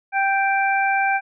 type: harmonic tone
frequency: 784 Hz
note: G5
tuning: in tune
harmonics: 1 / 2 / 3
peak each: -19 / -22 / -24 dBFS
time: 0.12-1.21 s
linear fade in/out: 50 ms
effects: none